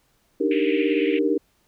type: chord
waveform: sine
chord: Eb major seventh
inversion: third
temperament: equal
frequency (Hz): 293.7 / 311.1 / 392 / 466.2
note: D4 / Eb4 / G4 / Bb4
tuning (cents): 0 / 0 / 0 / 0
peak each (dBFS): -24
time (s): 0.4-1.38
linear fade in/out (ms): 10
type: band-pass noise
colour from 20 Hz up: pink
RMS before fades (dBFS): -33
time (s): 0.51-1.19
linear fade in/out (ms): 2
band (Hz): 2100 to 2800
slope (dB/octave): 48
effects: pink hiss -65 dBFS RMS until 1.67 s